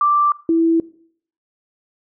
sine tone pair in turn, 1174.7 / 329.6 Hz, D6 / E4, 0 / 0 cents, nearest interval octave + minor seventh, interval 2200 cents, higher first, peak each -12 dBFS, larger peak neither, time 0.01-0.32 / 0.49-0.8 s, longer neither, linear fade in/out 2 ms, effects noise-tail reverb RT60 0.6 s tail -21 dB re dry

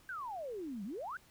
sine exponential two-way sweep, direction down then up, 1600 to 186.3 to 1600 Hz, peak -39 dBFS, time 0.09-1.17 s, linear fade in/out 2 ms, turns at 0.84 s, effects pink hiss -64 dBFS RMS until 1.3 s

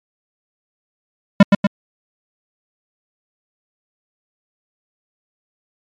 square tone with echo, 200.4 Hz, G3, 38 cents sharp, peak -3 dBFS, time 1.4-1.43 s, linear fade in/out 5 ms, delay 120 ms, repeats 2, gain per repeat -4 dB, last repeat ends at 1.67 s, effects low-pass 3000 Hz 12 dB/octave + MP3 96 kbps

